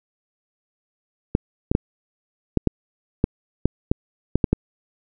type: clicks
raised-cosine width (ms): 3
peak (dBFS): -3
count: 11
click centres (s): 1.351 / 1.715 / 1.751 / 2.573 / 2.673 / 3.241 / 3.656 / 3.915 / 4.356 / 4.442 / 4.53
effects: none